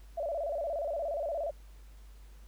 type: tone with vibrato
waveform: sine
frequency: 622.3 Hz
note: D#5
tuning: in tune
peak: -31 dBFS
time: 0.17-1.51 s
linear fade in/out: 10 ms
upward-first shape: square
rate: 17 Hz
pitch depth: 130 cents each way
effects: added 50 Hz sine -49 dBFS peak until 2.47 s + pink hiss -64 dBFS RMS until 2.47 s